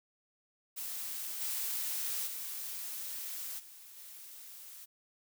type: noise with level steps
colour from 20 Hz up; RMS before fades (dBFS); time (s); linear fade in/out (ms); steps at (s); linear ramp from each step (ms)
blue; -40 / -36 / -41 / -53 / -50; 0.76-4.86; 20; 1.4 / 2.26 / 3.58 / 3.96; 20
effects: none